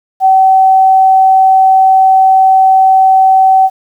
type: tone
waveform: sine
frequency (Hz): 763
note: G5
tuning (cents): -47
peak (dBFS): -3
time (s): 0.2-3.7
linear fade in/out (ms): 50
effects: 7-bit